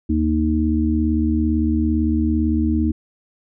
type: harmonic tone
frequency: 77.78 Hz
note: D#2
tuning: in tune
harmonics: 1 / 3 / 4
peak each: -20 / -20 / -20 dBFS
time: 0.09-2.92 s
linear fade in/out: 10 ms
effects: none